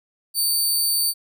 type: tone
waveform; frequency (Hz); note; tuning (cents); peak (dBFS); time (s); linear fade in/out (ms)
15% pulse; 4576; D8; -46; -12; 0.34-1.14; 50
effects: none